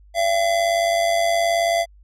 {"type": "tone with amplitude modulation", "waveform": "square", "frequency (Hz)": 678, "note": "E5", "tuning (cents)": 49, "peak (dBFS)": -15, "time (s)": [0.14, 1.86], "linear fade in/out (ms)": 50, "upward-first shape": "sine", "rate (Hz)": 98.9, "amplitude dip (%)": 55, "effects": ["added 50 Hz sine -46 dBFS peak until 2.03 s", "low-pass 10000 Hz 12 dB/octave"]}